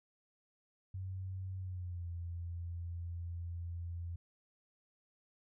sine tone with pitch glide, 94 to 85.7 Hz, F#2 to F2, +28 to -32 cents, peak -39 dBFS, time 0.94-4.16 s, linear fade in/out 5 ms, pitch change -160 cents, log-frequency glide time 1.58-2.08 s, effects none

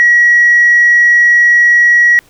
sine tone, 1915 Hz, A#6, 46 cents sharp, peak -3 dBFS, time 0-2.19 s, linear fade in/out 0 ms, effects tanh soft clip ceiling 0 dBFS + pink hiss -47 dBFS RMS until 2.29 s

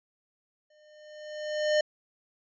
square tone with exponential growth, 606 Hz, D#5, 46 cents flat, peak -21 dBFS, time 0.7-1.81 s, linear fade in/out 5 ms, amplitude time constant 240 ms, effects resampled to 16000 Hz

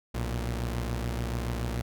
sawtooth tone pair together, 61.4 / 115.81 Hz, B1 / A#2, -9 / -11 cents, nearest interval major seventh, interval 1098 cents, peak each -27 / -30 dBFS, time 0.14-1.82 s, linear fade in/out 10 ms, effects none

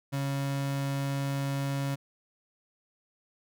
35% pulse tone, 138.59 Hz, C#3, in tune, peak -27 dBFS, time 0.12-1.96 s, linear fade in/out 20 ms, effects none

